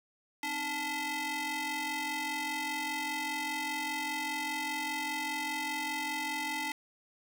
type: ring-modulated tone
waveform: sawtooth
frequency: 571 Hz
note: D5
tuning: 49 cents flat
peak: -26 dBFS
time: 0.43-6.72 s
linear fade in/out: 2 ms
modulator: 1450 Hz
effects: none